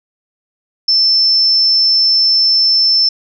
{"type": "tone", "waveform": "sine", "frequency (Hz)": 5310, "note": "E8", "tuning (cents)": 12, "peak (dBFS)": -8, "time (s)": [0.88, 3.09], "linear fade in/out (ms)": 5, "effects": []}